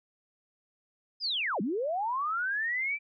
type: linear two-way sweep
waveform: sine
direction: down then up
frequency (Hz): 5160 to 176.3 to 2361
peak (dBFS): -28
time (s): 1.2-2.99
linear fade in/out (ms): 50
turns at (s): 1.61
effects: none